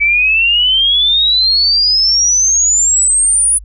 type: exponential sweep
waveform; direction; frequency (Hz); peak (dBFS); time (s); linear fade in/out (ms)
sine; up; 2281 to 9956; -8; 0-3.59; 20
effects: added 50 Hz sine -30 dBFS peak until 3.64 s